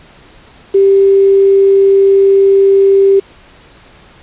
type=tone with quantisation; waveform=sine; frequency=392 Hz; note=G4; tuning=in tune; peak=-4 dBFS; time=0.74-3.2 s; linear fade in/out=10 ms; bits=5; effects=pink hiss -41 dBFS RMS until 4.22 s + resampled to 8000 Hz